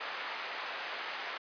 white band-pass noise, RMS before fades -40 dBFS, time 0-1.38 s, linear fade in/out 10 ms, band 670 to 2200 Hz, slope 12 dB/octave, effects resampled to 11025 Hz

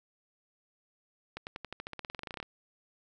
accelerating click train, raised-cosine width 0.3 ms, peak -23 dBFS, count 20, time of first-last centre 1.37-2.428 s, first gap 99 ms, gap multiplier 0.93, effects none

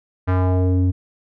square tone with low-pass filter sweep, 92 Hz, F#2, 9 cents flat, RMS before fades -17 dBFS, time 0.27-0.92 s, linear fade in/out 20 ms, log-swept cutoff 1600 to 210 Hz, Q 1.6, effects none

